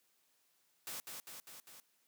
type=noise with echo; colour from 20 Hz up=white; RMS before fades=-44 dBFS; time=0.87-1 s; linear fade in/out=0 ms; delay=200 ms; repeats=4; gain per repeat=-3 dB; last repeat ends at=1.8 s; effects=white hiss -75 dBFS RMS until 2.07 s + high-pass 150 Hz 12 dB/octave